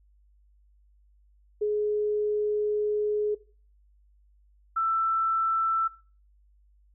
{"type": "tone pair in turn", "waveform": "sine", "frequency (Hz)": [420, 1330.7], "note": ["G#4", "E6"], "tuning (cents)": [19, 16], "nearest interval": "octave + minor sixth", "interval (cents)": 1997, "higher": "second", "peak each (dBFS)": -23, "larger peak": "neither", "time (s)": [[1.61, 3.35], [4.76, 5.88]], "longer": "first", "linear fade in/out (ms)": 10, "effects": ["noise-tail reverb RT60 0.4 s tail -19 dB re dry", "added 50 Hz sine -58 dBFS peak until 6.94 s"]}